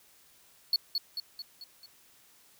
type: tone with echo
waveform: triangle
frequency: 4391 Hz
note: C#8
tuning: 17 cents flat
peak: -21 dBFS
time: 0.73-0.76 s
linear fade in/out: 2 ms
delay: 220 ms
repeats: 5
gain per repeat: -5 dB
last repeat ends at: 1.86 s
effects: white hiss -61 dBFS RMS until 2.59 s